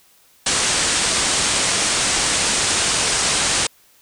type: low-pass noise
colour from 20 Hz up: white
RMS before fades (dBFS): -19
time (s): 0.46-3.67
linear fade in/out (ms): 5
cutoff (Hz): 9400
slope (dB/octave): 96
effects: white hiss -54 dBFS RMS until 4.01 s